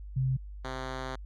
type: tone pair in turn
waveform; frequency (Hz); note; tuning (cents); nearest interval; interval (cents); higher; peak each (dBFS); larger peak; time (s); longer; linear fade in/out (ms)
sine / 5% pulse; 131.1 / 130.44; C3 / C3; +4 / -5; unison; 9; first; -25 / -24; second; 0.16-0.37 / 0.64-1.16; second; 10
effects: added 50 Hz sine -40 dBFS peak until 1.25 s + low-pass 5000 Hz 12 dB/octave